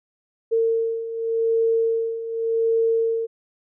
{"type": "beating tone pair", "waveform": "sine", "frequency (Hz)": [453.9, 454.77], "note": ["A#4", "A#4"], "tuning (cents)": [-46, -43], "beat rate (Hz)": 0.87, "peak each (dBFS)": [-25, -20], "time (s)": [0.51, 3.27], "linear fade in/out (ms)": 20, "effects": []}